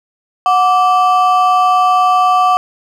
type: ring-modulated tone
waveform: triangle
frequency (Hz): 950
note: A#5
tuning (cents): +33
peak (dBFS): -3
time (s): 0.46-2.57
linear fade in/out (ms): 0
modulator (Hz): 216
effects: none